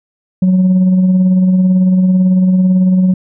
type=tone with tremolo; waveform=sine; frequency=185 Hz; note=F#3; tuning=in tune; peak=-3 dBFS; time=0.42-3.14 s; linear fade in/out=5 ms; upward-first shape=sine; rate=18 Hz; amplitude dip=35%; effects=tanh soft clip ceiling -5 dBFS